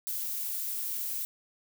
violet noise, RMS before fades -34 dBFS, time 0.07-1.25 s, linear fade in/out 0 ms, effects none

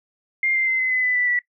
sine tone with pitch steps, 2112 / 2089 / 2066 / 2044 / 2021 / 1999.2 / 1977.4 / 1955.8 Hz, C7 / C7 / C7 / C7 / B6 / B6 / B6 / B6, +16 / -3 / -22 / -41 / +39 / +21 / +2 / -17 cents, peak -18 dBFS, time 0.43-1.39 s, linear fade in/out 2 ms, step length 120 ms, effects noise-tail reverb RT60 0.1 s tail -19 dB re dry

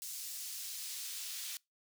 pink noise with high-pass filter sweep, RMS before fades -43 dBFS, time 0.02-1.57 s, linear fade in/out 0 ms, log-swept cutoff 5900 to 3400 Hz, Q 0.84, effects noise-tail reverb RT60 0.2 s tail -24 dB re dry

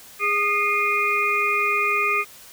harmonic tone with a mistuned harmonic, 410 Hz, G#4, 22 cents flat, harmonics 1 / 3 / 5 / 6, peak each -29 / -23 / -25 / -22 dBFS, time 0.19-2.25 s, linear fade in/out 50 ms, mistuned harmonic 5, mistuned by +53 cents, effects white hiss -45 dBFS RMS until 2.52 s

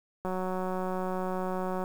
click train, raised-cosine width 1 ms, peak -20 dBFS, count 295, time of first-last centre 0.25-1.839 s, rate 185 Hz, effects 8-bit

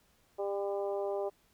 harmonic tone with a mistuned harmonic, 199.4 Hz, G3, 30 cents sharp, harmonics 2 / 3 / 4 / 5 / 6, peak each -34 / -36 / -41 / -48 / -53 dBFS, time 0.38-1.3 s, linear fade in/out 20 ms, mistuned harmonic 5, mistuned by +18 cents, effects pink hiss -69 dBFS RMS until 1.53 s

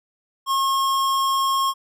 sine tone with hard clipping, 1081 Hz, C#6, 44 cents flat, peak -20 dBFS, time 0.46-1.74 s, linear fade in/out 50 ms, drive 18 dB, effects none

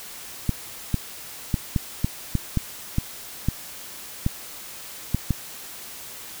clicks, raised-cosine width 5 ms, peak -8 dBFS, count 12, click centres 0.493 / 0.943 / 1.542 / 1.762 / 2.045 / 2.353 / 2.573 / 2.984 / 3.486 / 4.264 / 5.146 / 5.307 s, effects white hiss -39 dBFS RMS until 6.4 s

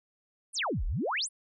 sine exponential two-way sweep, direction down then up, 10920 to 30.87 to 10920 Hz, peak -28 dBFS, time 0.53-1.29 s, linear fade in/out 50 ms, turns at 0.85 s, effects none

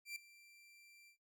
sawtooth tone with ADSR envelope, 2355 Hz, D7, 4 cents sharp, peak -39 dBFS, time 0.05-1.17 s, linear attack 110 ms, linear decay 3 ms, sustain -20 dB, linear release 92 ms, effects noise-tail reverb RT60 0.2 s tail -17 dB re dry

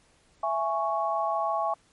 sine chord, C# minor, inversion first, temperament just, 665.2 / 831.5 / 1108.7 Hz, E5 / G#5 / C#6, +16 / +2 / 0 cents, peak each -29 dBFS, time 0.43-1.74 s, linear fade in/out 5 ms, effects pink hiss -63 dBFS RMS until 1.92 s + MP3 48 kbps

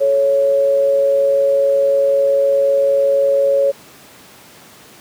sine tone pair together, 434.3 / 554.4 Hz, A4 / C#5, -23 / 0 cents, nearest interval major third, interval 423 cents, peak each -22 / -11 dBFS, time 0-3.72 s, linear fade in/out 20 ms, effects pink hiss -42 dBFS RMS until 5 s + high-pass 150 Hz 12 dB/octave

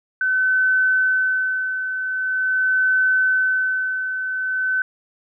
sine tone with tremolo, 1519 Hz, F#6, 45 cents sharp, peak -14 dBFS, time 0.21-4.82 s, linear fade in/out 2 ms, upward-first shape sine, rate 0.44 Hz, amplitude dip 60%, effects none

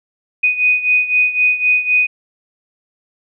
sine beating tone pair, 2488 / 2491.9 Hz, D#7 / D#7, -1 / +2 cents, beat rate 3.9 Hz, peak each -13 / -17 dBFS, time 0.43-2.07 s, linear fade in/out 10 ms, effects none

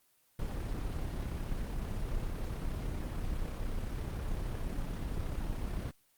brown noise with amplitude modulation, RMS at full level -34 dBFS, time 0.39-5.91 s, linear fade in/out 2 ms, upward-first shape sine, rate 33.7 Hz, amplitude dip 30%, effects white hiss -70 dBFS RMS until 6.17 s + Opus 24 kbps

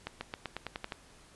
accelerating click train, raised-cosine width 0.3 ms, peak -20 dBFS, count 9, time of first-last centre 0.07-0.922 s, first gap 140 ms, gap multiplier 0.92, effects pink hiss -58 dBFS RMS until 1.35 s + resampled to 24000 Hz

